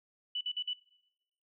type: tone bursts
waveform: sine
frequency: 2969 Hz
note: F#7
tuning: 5 cents sharp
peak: -32 dBFS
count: 4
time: 0.35-0.734 s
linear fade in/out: 5 ms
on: 60 ms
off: 48 ms
effects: noise-tail reverb RT60 1.0 s tail -23 dB re dry